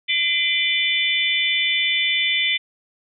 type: tone cluster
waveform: sine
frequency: 2039 / 2376 / 3016 / 3524 Hz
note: C7 / D7 / F#7 / A7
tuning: -45 / +20 / +32 / +2 cents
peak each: -23 dBFS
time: 0.08-2.58 s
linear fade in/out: 20 ms
effects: none